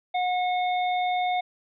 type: harmonic tone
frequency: 726 Hz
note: F#5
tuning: 33 cents flat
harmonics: 1 / 3 / 5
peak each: -23 / -33 / -37 dBFS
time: 0.14-1.41 s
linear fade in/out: 10 ms
effects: none